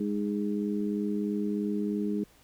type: harmonic tone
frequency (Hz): 103.1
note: G#2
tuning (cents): -12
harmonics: 2 / 3 / 4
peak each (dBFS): -29 / -33 / -35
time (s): 0-2.24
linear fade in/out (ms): 5
effects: pink hiss -60 dBFS RMS until 2.43 s